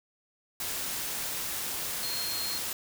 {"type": "tone in noise", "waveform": "sine", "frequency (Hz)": 4231, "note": "C8", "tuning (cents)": 19, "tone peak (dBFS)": -34, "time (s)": [2.03, 2.58], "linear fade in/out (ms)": 2, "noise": "white", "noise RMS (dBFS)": -34, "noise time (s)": [0.6, 2.73], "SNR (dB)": -3, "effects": []}